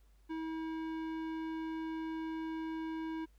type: tone with tanh clipping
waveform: sine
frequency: 321.2 Hz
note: E4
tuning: 45 cents flat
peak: -39 dBFS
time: 0.29-3.26 s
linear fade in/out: 20 ms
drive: 16 dB
effects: added 50 Hz sine -61 dBFS peak until 3.38 s + pink hiss -75 dBFS RMS until 3.38 s